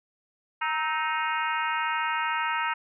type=harmonic tone with a mistuned harmonic; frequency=311.1 Hz; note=D#4; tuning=in tune; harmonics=3 / 4 / 5 / 6 / 7 / 8 / 9; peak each=-29 / -31 / -33 / -35 / -36 / -37 / -38 dBFS; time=0.61-2.74 s; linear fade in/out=10 ms; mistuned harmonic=4; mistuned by=+72 cents; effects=none